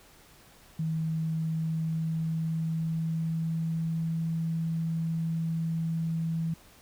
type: tone with pitch glide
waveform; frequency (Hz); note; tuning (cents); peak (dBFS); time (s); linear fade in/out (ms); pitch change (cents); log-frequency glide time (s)
sine; 160 to 163.46; D#3 to E3; +49 to -14; -27; 0.79-6.54; 5; +37; 1.05-4.23
effects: pink hiss -56 dBFS RMS until 6.81 s